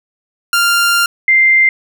sawtooth / sine tone pair in turn, 1394 / 2091 Hz, F6 / C7, -4 / -2 cents, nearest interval perfect fifth, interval 702 cents, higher second, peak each -6 dBFS, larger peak neither, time 0.53-1.06 / 1.28-1.69 s, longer first, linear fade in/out 2 ms, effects none

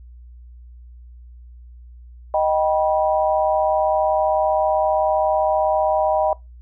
sine chord, Eb augmented, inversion none, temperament just, 622.3 / 777.8 / 972.3 Hz, Eb5 / G5 / B5, 0 / -14 / -27 cents, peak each -18 / -20 / -24 dBFS, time 2.34-6.33 s, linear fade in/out 2 ms, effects noise-tail reverb RT60 0.2 s tail -22 dB re dry + added 60 Hz sine -39 dBFS peak until 6.61 s

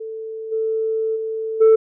sine tone with level steps, 442.8 Hz, A4, 11 cents sharp, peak -27 / -18 / -22 / -6 dBFS, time 0-1.76 s, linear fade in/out 10 ms, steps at 0.51 / 1.15 / 1.6 s, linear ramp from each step 20 ms, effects tanh soft clip ceiling -7 dBFS

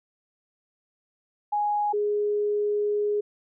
sine tone pair in turn, 830.6 / 415.3 Hz, G#5 / G#4, 0 / 0 cents, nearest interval octave, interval 1200 cents, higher first, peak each -22 dBFS, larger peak neither, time 1.52-1.93 / 1.93-3.21 s, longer second, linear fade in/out 10 ms, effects none

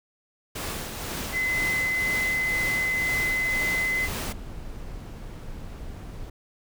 pink noise with tremolo, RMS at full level -31 dBFS, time 0.55-4.33 s, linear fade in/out 10 ms, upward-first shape triangle, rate 2 Hz, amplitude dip 45%
sine tone, 2038 Hz, C7, 46 cents flat, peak -23 dBFS, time 1.32-4.09 s, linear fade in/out 50 ms
brown noise, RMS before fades -37 dBFS, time 4.08-6.3 s, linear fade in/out 5 ms
effects none

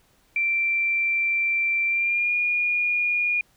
sine tone with pitch glide, 2351 to 2433 Hz, D7 to D#7, +1 to -39 cents, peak -20 dBFS, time 0.36-3.41 s, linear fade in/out 2 ms, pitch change +60 cents, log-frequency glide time 1.87-2.33 s, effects pink hiss -62 dBFS RMS until 3.56 s

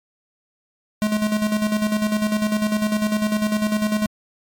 square tone with tremolo, 212.5 Hz, G#3, 40 cents sharp, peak -17 dBFS, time 1.02-4.06 s, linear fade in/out 0 ms, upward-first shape square, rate 10 Hz, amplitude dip 55%, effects MP3 96 kbps

